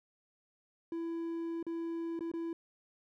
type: tone with dropouts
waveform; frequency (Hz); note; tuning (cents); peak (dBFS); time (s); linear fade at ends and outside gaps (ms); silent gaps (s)
triangle; 333; E4; +18; -33; 0.92-2.53; 2; 1.628-1.666 / 2.192-2.207 / 2.316-2.337
effects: none